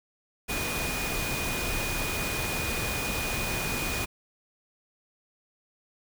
sine tone in noise, 2463 Hz, D#7, 18 cents flat, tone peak -34 dBFS, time 0.48-4.06 s, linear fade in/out 20 ms, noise pink, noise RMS -31 dBFS, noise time 0.48-4.06 s, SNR -6 dB, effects none

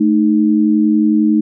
sine tone pair together, 218.5 / 309.6 Hz, A3 / D#4, -12 / -9 cents, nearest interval tritone, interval 603 cents, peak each -12 dBFS, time 0-1.41 s, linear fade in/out 10 ms, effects none

